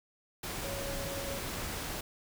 sine tone in noise, 554.4 Hz, C#5, in tune, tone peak -40 dBFS, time 0.64-1.38 s, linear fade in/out 5 ms, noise pink, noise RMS -38 dBFS, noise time 0.43-2.01 s, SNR -5 dB, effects none

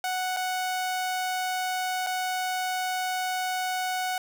sawtooth tone with dropouts, 740 Hz, F#5, in tune, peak -23 dBFS, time 0.04-4.18 s, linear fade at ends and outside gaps 2 ms, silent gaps 0.365-0.369 / 2.065-2.069 s, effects none

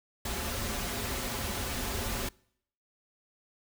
pink noise with comb filter, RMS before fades -34 dBFS, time 0.25-2.29 s, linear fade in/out 5 ms, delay 6.4 ms, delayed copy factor -0.6, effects noise-tail reverb RT60 0.7 s tail -26 dB re dry

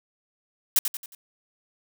blue noise with echo, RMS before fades -19 dBFS, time 0.76-0.79 s, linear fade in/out 2 ms, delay 90 ms, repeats 4, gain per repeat -7 dB, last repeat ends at 1.15 s, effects none

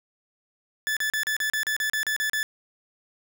40% pulse tone bursts, 1737 Hz, A6, 23 cents flat, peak -23 dBFS, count 12, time 0.87-2.43 s, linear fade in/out 0 ms, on 97 ms, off 36 ms, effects none

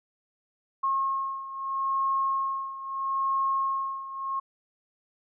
sine beating tone pair, 1081 / 1081.77 Hz, C#6 / C#6, -44 / -43 cents, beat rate 0.77 Hz, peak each -27 / -31 dBFS, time 0.83-4.4 s, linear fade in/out 10 ms, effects none

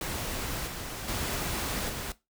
pink noise with level steps, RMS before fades -34 / -38 / -32 / -36 dBFS, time 0.01-2.12 s, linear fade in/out 2 ms, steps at 0.67 / 1.08 / 1.89 s, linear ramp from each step 5 ms, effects noise-tail reverb RT60 0.2 s tail -17 dB re dry

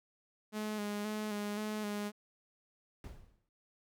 sawtooth tone with vibrato, 210 Hz, G#3, 19 cents sharp, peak -32 dBFS, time 0.52-2.12 s, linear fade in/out 50 ms, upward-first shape square, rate 1.9 Hz, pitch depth 28 cents each way
brown noise with exponential decay, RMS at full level -42 dBFS, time 3.04-3.49 s, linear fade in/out 1 ms, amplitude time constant 96 ms
effects none

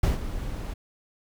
brown noise with ADSR envelope, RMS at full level -19 dBFS, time 0.03-0.74 s, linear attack 5 ms, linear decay 140 ms, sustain -13 dB, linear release 13 ms, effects none

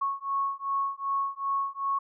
sine beating tone pair, 1101 / 1103.6 Hz, C#6 / C#6, -12 / -8 cents, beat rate 2.6 Hz, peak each -30 dBFS, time 0.01-1.99 s, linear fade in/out 10 ms, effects none

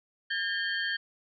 sine tone cluster, 1618 / 1803 / 3159 / 4425 Hz, G#6 / A6 / G7 / C#8, -46 / +42 / +13 / -4 cents, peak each -32 / -33 / -35 / -39 dBFS, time 0.3-0.97 s, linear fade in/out 10 ms, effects none

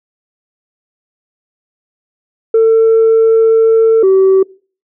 sine tone pair in turn, 448.8 / 382.4 Hz, A4 / G4, +34 / -43 cents, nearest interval minor third, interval 277 cents, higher first, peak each -3 dBFS, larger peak neither, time 2.54-4.03 / 4.03-4.43 s, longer first, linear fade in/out 5 ms, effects noise-tail reverb RT60 0.4 s tail -24 dB re dry + tanh soft clip ceiling -3 dBFS

